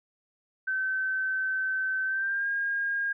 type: tone with pitch glide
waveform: sine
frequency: 1536 to 1620.8 Hz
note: G6 to G#6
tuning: -36 to -43 cents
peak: -26 dBFS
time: 0.67-3.13 s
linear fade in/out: 10 ms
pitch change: +93 cents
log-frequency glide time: 2.05-2.48 s
effects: none